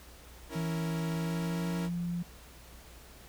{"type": "chord", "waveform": "sawtooth", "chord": "A# diminished", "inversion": "first", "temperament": "equal", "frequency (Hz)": [277.2, 329.6, 466.2], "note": ["C#4", "E4", "A#4"], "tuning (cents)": [0, 0, 0], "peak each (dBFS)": -38, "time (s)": [0.49, 1.9], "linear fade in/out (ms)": 50}
{"type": "tone with pitch glide", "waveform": "sine", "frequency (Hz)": [164.8, 173.59], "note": ["E3", "F3"], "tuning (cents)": [0, -10], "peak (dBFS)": -31, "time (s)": [0.55, 2.23], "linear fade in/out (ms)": 10, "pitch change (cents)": 90, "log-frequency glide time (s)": [1.13, 1.75]}
{"effects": ["added 60 Hz sine -53 dBFS peak until 3.28 s", "pink hiss -54 dBFS RMS until 3.28 s"]}